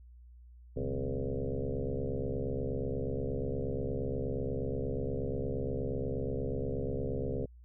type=tone with frequency modulation; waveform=sine; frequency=195.5 Hz; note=G3; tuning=4 cents flat; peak=-31 dBFS; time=0.76-7.46 s; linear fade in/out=10 ms; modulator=68.4 Hz; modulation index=5; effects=added 60 Hz sine -51 dBFS peak until 7.64 s